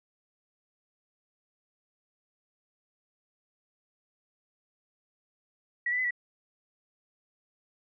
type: tone with pitch steps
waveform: sine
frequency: 1927 / 1982 / 2019 / 1944 Hz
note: B6 / B6 / B6 / B6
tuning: -43 / +6 / +38 / -28 cents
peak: -26 dBFS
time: 5.86-6.108 s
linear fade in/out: 5 ms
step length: 62 ms
effects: none